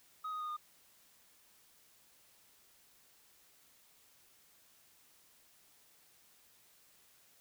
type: tone with pitch steps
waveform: sine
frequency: 1260 / 1246.2 / 1232.6 / 1219.2 Hz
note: D#6 / D#6 / D#6 / D#6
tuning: +21 / +2 / -17 / -36 cents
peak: -35 dBFS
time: 0.24-0.568 s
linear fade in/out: 10 ms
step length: 82 ms
effects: tanh soft clip ceiling -37 dBFS + white hiss -66 dBFS RMS until 7.4 s